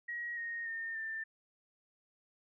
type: tone with pitch steps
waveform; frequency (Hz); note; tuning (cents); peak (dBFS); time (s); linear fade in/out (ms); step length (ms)
sine; 1900 / 1860.9 / 1822.6 / 1785.1; A#6 / A#6 / A#6 / A6; +33 / -3 / -39 / +25; -37; 0.08-1.24; 10; 290
effects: none